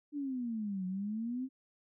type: exponential two-way sweep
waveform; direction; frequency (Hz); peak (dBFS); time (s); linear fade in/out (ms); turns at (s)
sine; down then up; 298.3 to 181.9 to 267.8; -34; 0.12-1.49; 50; 0.86
effects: none